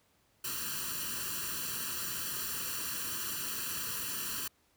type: noise with comb filter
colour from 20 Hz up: white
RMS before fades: -37 dBFS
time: 0.44-4.48 s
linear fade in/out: 5 ms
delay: 0.69 ms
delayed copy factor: +0.95
effects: pink hiss -70 dBFS RMS until 4.76 s + high-pass 60 Hz 12 dB/octave

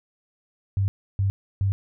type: tone bursts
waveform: sine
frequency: 98 Hz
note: G2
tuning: in tune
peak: -19 dBFS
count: 3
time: 0.77-1.72 s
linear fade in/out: 0 ms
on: 110 ms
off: 310 ms
effects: none

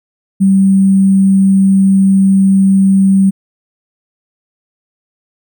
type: tone with sample-and-hold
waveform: sine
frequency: 193.2 Hz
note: G3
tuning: 25 cents flat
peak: -5 dBFS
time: 0.4-3.31 s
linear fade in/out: 20 ms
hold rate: 8820 Hz
effects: none

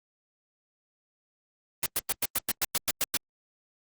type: noise bursts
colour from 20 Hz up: white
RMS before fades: -26 dBFS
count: 11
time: 1.83-3.171 s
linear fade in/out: 2 ms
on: 31 ms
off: 100 ms
effects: Opus 32 kbps

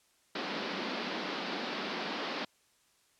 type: band-pass noise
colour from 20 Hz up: pink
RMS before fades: -37 dBFS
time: 0.35-2.45 s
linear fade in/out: 5 ms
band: 190 to 4900 Hz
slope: 48 dB/octave
effects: white hiss -69 dBFS RMS until 3.19 s + low-pass 10000 Hz 12 dB/octave

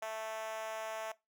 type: tone with high-pass filter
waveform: 5% pulse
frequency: 220 Hz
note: A3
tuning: in tune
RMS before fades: -40 dBFS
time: 0.02-1.12 s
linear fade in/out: 5 ms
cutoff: 680 Hz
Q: 5.1
effects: noise-tail reverb RT60 0.2 s tail -20 dB re dry

